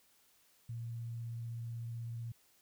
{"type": "tone with vibrato", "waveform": "sine", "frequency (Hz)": 116.54, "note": "A#2", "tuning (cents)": 0, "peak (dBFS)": -39, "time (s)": [0.69, 2.32], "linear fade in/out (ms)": 5, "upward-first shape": "sine", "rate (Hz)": 16, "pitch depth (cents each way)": 10, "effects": ["white hiss -69 dBFS RMS until 2.61 s"]}